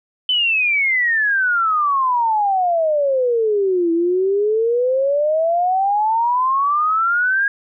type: exponential two-way sweep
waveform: sine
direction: down then up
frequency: 3056 to 329.6 to 1646 Hz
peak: -14 dBFS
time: 0.29-7.48 s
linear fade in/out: 2 ms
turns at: 3.92 s
effects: none